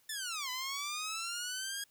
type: linear two-way sweep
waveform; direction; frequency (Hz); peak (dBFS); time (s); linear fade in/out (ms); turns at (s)
10% pulse; down then up; 1793 to 996 to 1648; -28; 0.09-1.84; 5; 0.5
effects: white hiss -69 dBFS RMS until 1.9 s